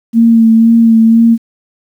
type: tone with vibrato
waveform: sine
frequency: 227.4 Hz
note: A#3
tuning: 43 cents flat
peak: -3 dBFS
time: 0.13-1.38 s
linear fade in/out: 50 ms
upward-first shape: sine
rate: 2 Hz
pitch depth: 24 cents each way
effects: 7-bit